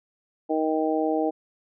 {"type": "harmonic tone", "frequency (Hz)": 157.1, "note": "D#3", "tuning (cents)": 17, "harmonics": [2, 3, 4, 5], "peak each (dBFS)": [-25, -27, -28, -29], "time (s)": [0.49, 1.31], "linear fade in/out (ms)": 20, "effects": []}